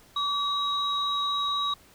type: tone pair together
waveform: sine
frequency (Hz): 1144 / 3826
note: D6 / A#7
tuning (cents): -46 / +44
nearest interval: octave + major sixth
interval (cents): 2090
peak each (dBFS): -27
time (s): 0.16-1.74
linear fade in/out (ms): 5
effects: tanh soft clip ceiling -17 dBFS + pink hiss -56 dBFS RMS until 1.94 s